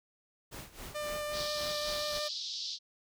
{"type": "noise with tremolo", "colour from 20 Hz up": "pink", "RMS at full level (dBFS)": -44, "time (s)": [0.51, 2.2], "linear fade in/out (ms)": 20, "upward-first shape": "sine", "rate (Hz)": 3.7, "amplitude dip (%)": 80}
{"type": "tone with vibrato", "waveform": "sawtooth", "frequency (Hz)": 597, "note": "D5", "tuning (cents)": 28, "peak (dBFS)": -31, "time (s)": [0.94, 2.29], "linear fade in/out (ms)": 20, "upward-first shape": "sine", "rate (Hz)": 5.6, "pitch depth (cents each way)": 9}
{"type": "band-pass noise", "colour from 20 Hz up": "white", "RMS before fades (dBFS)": -39, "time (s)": [1.32, 2.79], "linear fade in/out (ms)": 50, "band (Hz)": [3500, 5300], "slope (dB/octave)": 48}
{"effects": []}